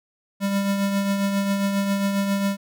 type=tone with tremolo; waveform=square; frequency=198.3 Hz; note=G3; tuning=20 cents sharp; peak=-19 dBFS; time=0.4-2.57 s; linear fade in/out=50 ms; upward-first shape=triangle; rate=7.4 Hz; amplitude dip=45%; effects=none